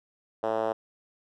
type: tone with band-pass filter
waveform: 5% pulse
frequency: 111 Hz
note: A2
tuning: 16 cents sharp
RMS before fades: -28 dBFS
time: 0.43-0.73 s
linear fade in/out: 10 ms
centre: 580 Hz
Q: 2.2
effects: none